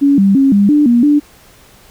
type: tone with pitch steps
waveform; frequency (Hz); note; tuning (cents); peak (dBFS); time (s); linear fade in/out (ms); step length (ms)
sine; 281.5 / 196.4 / 272 / 201.5 / 295.6 / 238.2 / 293.2; C#4 / G3 / C#4 / G3 / D4 / A#3 / D4; +27 / +4 / -33 / +48 / +11 / +38 / -3; -6; 0.01-1.2; 20; 170
effects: pink hiss -44 dBFS RMS until 1.9 s